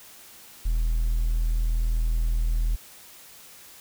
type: tone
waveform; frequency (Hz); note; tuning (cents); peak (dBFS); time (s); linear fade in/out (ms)
triangle; 40.41; E1; -34; -18; 0.65-2.76; 10
effects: tanh soft clip ceiling -15 dBFS + white hiss -48 dBFS RMS until 3.8 s